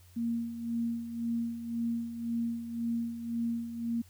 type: tone with tremolo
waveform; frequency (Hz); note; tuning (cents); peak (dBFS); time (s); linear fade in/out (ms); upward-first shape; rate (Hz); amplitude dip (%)
sine; 232.7; A#3; -3; -28; 0.16-4.02; 10; sine; 1.9; 65
effects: added 90 Hz sine -55 dBFS peak until 4.09 s + white hiss -63 dBFS RMS until 4.09 s